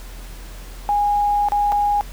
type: tone with dropouts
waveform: sine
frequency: 822 Hz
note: G#5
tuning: 18 cents flat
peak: -15 dBFS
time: 0.89-2.01 s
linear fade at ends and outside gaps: 0 ms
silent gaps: 1.486-1.52 / 1.72-1.724 s
effects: added 42 Hz sine -33 dBFS peak until 2.12 s + pink hiss -42 dBFS RMS until 2.12 s